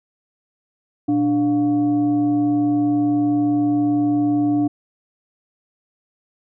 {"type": "tone with frequency modulation", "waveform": "sine", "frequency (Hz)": 293.7, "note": "D4", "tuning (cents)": 0, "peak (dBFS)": -15, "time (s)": [1.08, 4.68], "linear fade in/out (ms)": 10, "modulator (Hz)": 414, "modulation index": 0.42, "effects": []}